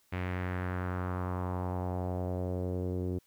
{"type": "tone with low-pass filter sweep", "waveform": "sawtooth", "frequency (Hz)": 90.9, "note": "F#2", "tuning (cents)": -30, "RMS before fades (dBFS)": -34, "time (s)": [0.12, 3.19], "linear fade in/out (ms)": 10, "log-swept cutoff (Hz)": [2300, 370], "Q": 2.4, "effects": ["white hiss -69 dBFS RMS until 3.26 s"]}